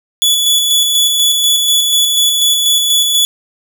sawtooth tone with tremolo, 3425 Hz, A7, 47 cents flat, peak -5 dBFS, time 0.22-3.25 s, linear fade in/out 0 ms, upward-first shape square, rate 4.1 Hz, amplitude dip 30%, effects none

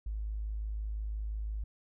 triangle tone with tanh clipping, 52.9 Hz, G#1, 33 cents sharp, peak -33 dBFS, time 0.06-1.64 s, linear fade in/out 5 ms, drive 3 dB, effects none

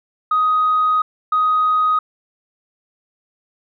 sine tone pair in turn, 1252 / 1252 Hz, D#6 / D#6, +10 / +10 cents, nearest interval unison, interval 0 cents, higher neither, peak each -12 dBFS, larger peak neither, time 0.31-1.02 / 1.32-1.99 s, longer first, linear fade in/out 5 ms, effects tanh soft clip ceiling -9 dBFS

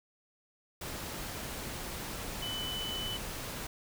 sine tone in noise, 3000 Hz, F#7, 23 cents sharp, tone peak -36 dBFS, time 2.42-3.17 s, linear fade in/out 5 ms, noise pink, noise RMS -40 dBFS, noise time 0.81-3.67 s, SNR +1 dB, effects none

